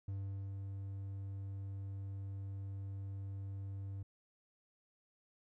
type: tone with ADSR envelope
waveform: triangle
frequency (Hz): 98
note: G2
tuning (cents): 0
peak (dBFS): -36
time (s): 0.08-4.03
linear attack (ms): 4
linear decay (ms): 430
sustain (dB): -3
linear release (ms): 6
effects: none